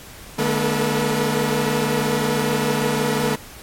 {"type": "tone cluster", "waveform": "sawtooth", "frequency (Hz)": [148.6, 213.1, 239.3, 438.9, 484], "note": ["D3", "G#3", "A#3", "A4", "B4"], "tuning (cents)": [21, 45, 46, -4, -35], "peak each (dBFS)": -21, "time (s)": [0.38, 3.36], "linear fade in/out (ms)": 10, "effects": ["pink hiss -40 dBFS RMS until 3.62 s", "MP3 64 kbps"]}